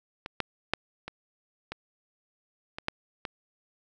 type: clicks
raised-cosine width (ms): 0.3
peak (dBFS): -20 / -11 / -8 / -21 / -19 / -20 / -11 / -17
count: 8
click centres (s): 0.261 / 0.403 / 0.736 / 1.08 / 1.72 / 2.785 / 2.884 / 3.252
effects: none